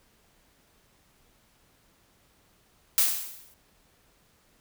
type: noise with exponential decay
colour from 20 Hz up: blue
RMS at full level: -19 dBFS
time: 2.98-3.54 s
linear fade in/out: 0 ms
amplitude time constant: 120 ms
effects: pink hiss -64 dBFS RMS until 4.6 s